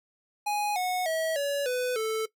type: tone with pitch steps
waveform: square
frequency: 830.6 / 731.5 / 644.2 / 567.3 / 499.6 / 440 Hz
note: G#5 / F#5 / E5 / C#5 / B4 / A4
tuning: 0 / -20 / -40 / +40 / +20 / 0 cents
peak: -27 dBFS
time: 0.46-2.26 s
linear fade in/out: 10 ms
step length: 300 ms
effects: noise-tail reverb RT60 0.1 s tail -18 dB re dry